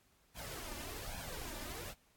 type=noise with flanger; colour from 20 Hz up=pink; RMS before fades=-45 dBFS; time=0.34-1.95 s; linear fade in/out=50 ms; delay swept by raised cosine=1.2 to 3.4 ms; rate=1.2 Hz; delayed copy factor=+0.7; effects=pink hiss -71 dBFS RMS until 2.16 s + AAC 64 kbps